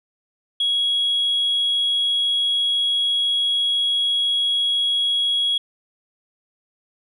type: tone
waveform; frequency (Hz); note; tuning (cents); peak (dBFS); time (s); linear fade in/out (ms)
sine; 3322; G#7; 0; -16; 0.6-5.58; 5
effects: tanh soft clip ceiling -14 dBFS